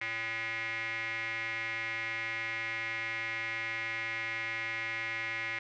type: tone with band-pass filter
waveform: square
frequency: 113.1 Hz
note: A2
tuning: 48 cents sharp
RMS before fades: -36 dBFS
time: 0.01-5.59 s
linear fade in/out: 5 ms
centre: 2100 Hz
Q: 6.7
effects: resampled to 16000 Hz